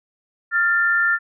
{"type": "tone pair together", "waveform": "sine", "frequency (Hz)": [1396.9, 1780.7], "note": ["F6", "A6"], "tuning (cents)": [0, 20], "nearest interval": "major third", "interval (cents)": 420, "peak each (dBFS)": -18, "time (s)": [0.51, 1.19], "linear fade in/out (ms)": 50, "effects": []}